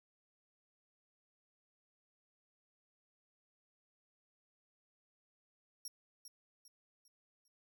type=tone with echo; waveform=25% pulse; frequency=5588 Hz; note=F8; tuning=in tune; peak=-38 dBFS; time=5.85-5.88 s; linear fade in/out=2 ms; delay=400 ms; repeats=4; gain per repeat=-8 dB; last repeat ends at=7.48 s; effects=none